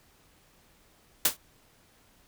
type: noise with exponential decay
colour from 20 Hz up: white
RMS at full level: -17 dBFS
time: 1.25-1.37 s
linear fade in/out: 5 ms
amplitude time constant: 25 ms
effects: pink hiss -62 dBFS RMS until 2.27 s